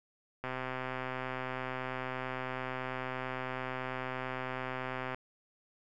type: click train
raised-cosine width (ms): 0.5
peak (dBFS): -22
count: 608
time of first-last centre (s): 0.44-5.145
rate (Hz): 129
effects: none